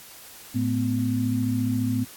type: tone cluster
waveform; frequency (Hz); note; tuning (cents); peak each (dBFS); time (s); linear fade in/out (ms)
sine; 110.1 / 218.6 / 253; A2 / A3 / B3; +2 / -11 / +42; -26 / -30 / -24; 0.54-2.05; 20
effects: white hiss -45 dBFS RMS until 2.16 s + AAC 64 kbps